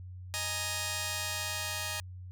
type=chord; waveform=5% pulse; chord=D# suspended fourth; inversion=none; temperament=just; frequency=622.3 / 829.7 / 933.4 Hz; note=D#5 / G#5 / A#5; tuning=0 / -2 / +2 cents; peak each=-27 dBFS; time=0.34-2 s; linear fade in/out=0 ms; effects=added 91 Hz sine -42 dBFS peak until 2.31 s